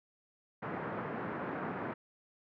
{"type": "band-pass noise", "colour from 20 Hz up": "pink", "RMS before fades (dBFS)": -39, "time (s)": [0.62, 1.94], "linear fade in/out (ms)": 10, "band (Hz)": [140, 1700], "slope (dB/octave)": 24, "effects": []}